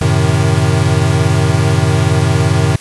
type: chord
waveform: square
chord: F# diminished seventh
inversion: none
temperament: equal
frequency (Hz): 92.5 / 110 / 130.81 / 155.56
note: F#2 / A2 / C3 / Eb3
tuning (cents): 0 / 0 / 0 / 0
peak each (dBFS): -16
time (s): 0.01-2.76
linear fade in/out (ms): 5
effects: white hiss -35 dBFS RMS until 2.8 s + resampled to 24000 Hz